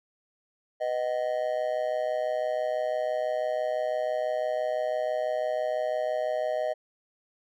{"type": "tone with amplitude modulation", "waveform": "triangle", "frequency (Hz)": 622.3, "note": "D#5", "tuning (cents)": 0, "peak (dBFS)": -20, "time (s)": [0.8, 6.74], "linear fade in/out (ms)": 20, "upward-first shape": "sine", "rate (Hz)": 126, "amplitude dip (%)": 90, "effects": []}